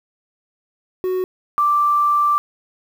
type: tone pair in turn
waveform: triangle / sine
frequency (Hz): 370 / 1174.7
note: F#4 / D6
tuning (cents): 0 / 0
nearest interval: octave + minor sixth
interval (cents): 2000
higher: second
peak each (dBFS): -16 / -13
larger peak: second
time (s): 1.04-1.24 / 1.58-2.38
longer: second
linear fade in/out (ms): 0
effects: 7-bit